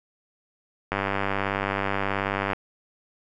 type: click train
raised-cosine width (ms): 0.5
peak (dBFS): -10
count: 160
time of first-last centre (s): 0.92-2.533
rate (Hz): 98.6
effects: none